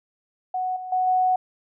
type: tone with level steps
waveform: sine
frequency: 740 Hz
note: F#5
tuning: in tune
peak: -23 / -31 / -19 / -17 dBFS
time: 0.54-1.36 s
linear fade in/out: 5 ms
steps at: 0.76 / 0.92 / 1.07 s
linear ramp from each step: 5 ms
effects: none